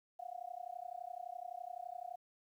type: tone with amplitude modulation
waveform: sine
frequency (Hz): 715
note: F5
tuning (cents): +41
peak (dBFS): -39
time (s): 0.19-2.16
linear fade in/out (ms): 10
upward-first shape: sine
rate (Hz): 31.8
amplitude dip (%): 100
effects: 12-bit